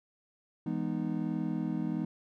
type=chord; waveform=triangle; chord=E major seventh; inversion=none; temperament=just; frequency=164.81 / 206 / 247.2 / 309 Hz; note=E3 / G#3 / B3 / D#4; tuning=0 / -14 / +2 / -12 cents; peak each=-34 dBFS; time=0.66-2.05 s; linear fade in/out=5 ms; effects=none